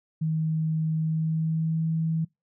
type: tone with pitch glide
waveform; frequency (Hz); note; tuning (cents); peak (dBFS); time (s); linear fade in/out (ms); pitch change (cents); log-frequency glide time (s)
sine; 158.5 to 161.55; D#3 to E3; +32 to -35; -23; 0.21-2.25; 10; +33; 0.96-1.87
effects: noise-tail reverb RT60 0.2 s tail -25 dB re dry